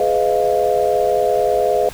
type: chord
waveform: sine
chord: F half-diminished seventh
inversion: first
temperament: just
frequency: 419.1 / 502.9 / 628.6 / 698.5 Hz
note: Ab4 / Cb5 / Eb5 / F5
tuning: +16 / +31 / +18 / 0 cents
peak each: -19 dBFS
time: 0-1.89 s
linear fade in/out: 2 ms
effects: pink hiss -36 dBFS RMS until 1.93 s